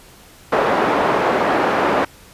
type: band-pass noise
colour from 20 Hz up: pink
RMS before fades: -17 dBFS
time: 0.52-2.05 s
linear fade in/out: 5 ms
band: 370 to 1300 Hz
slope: 12 dB/octave
effects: pink hiss -45 dBFS RMS until 2.33 s + resampled to 32000 Hz